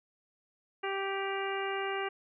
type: harmonic tone with a mistuned harmonic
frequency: 391 Hz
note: G4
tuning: 4 cents flat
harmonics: 1 / 2 / 3 / 4 / 5 / 6 / 7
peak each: -35 / -38 / -40 / -41 / -42 / -43 / -43 dBFS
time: 0.83-2.09 s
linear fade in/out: 10 ms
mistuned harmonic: 7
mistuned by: +45 cents
effects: none